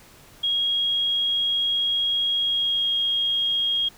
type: tone with pitch glide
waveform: sine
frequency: 3285 to 3262 Hz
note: G#7 to G#7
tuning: -20 to -32 cents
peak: -20 dBFS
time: 0.43-3.89 s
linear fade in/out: 10 ms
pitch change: -12 cents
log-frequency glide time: 2.37-2.91 s
effects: pink hiss -50 dBFS RMS until 3.97 s